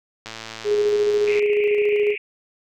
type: click train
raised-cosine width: 0.2 ms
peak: -16 dBFS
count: 128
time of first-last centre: 0.26-1.394 s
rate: 112 Hz
type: tone with tremolo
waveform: sine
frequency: 415.3 Hz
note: G#4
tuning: in tune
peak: -15 dBFS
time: 0.64-2.16 s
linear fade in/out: 50 ms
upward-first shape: square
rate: 14 Hz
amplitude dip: 25%
type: band-pass noise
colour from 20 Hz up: pink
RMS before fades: -31 dBFS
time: 1.27-2.18 s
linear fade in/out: 5 ms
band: 2100 to 2700 Hz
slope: 96 dB/octave
effects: none